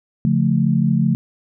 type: chord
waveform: sine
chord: Db augmented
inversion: none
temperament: equal with one note detuned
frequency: 141.42 / 174.61 / 220 Hz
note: Db3 / F3 / A3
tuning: +35 / 0 / 0 cents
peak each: -18 dBFS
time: 0.25-1.15 s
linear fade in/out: 0 ms
effects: none